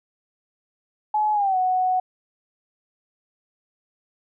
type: tone with pitch glide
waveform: sine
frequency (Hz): 850 to 740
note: G#5 to F#5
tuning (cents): +40 to 0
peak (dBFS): -18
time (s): 1.14-2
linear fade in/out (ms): 5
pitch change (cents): -240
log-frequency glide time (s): 1.33-1.57
effects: none